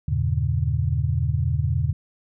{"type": "chord", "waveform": "sine", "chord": "E diminished seventh", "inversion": "none", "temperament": "just", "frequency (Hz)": [82.41, 98.89, 118.67, 142.4], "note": ["E2", "G2", "Bb2", "Db3"], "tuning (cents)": [0, 16, 31, 47], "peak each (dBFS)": [-24, -27, -25, -25], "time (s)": [0.08, 1.93], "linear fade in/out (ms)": 5, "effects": []}